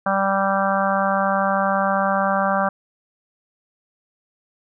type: harmonic tone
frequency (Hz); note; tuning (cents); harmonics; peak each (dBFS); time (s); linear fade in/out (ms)
195.2; G3; -7; 1 / 3 / 4 / 5 / 6 / 7 / 8; -25 / -23 / -23 / -28 / -24 / -27 / -27; 0.06-2.69; 5
effects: none